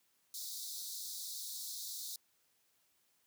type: high-pass noise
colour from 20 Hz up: pink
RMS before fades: -44 dBFS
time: 0.34-2.16 s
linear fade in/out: 2 ms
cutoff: 3700 Hz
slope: 96 dB/octave
effects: white hiss -75 dBFS RMS until 3.26 s + high-pass 60 Hz 12 dB/octave